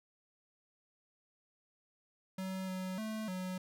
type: tone with pitch steps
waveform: square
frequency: 188.8 / 186.2 / 218.1 / 184.7 Hz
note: F#3 / F#3 / A3 / F#3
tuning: +35 / +11 / -15 / -3 cents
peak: -38 dBFS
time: 2.38-3.58 s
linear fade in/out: 5 ms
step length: 300 ms
effects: none